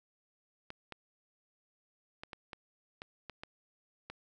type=clicks; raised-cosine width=0.3 ms; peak=-27 dBFS; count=9; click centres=0.704 / 0.923 / 2.235 / 2.332 / 2.532 / 3.019 / 3.297 / 3.435 / 4.1 s; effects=none